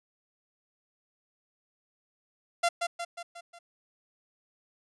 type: tone with echo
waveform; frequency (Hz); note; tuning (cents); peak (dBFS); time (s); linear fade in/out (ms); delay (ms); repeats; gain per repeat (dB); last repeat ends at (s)
sawtooth; 688; F5; -26; -19; 2.63-2.69; 10; 180; 5; -5; 3.59
effects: resampled to 24000 Hz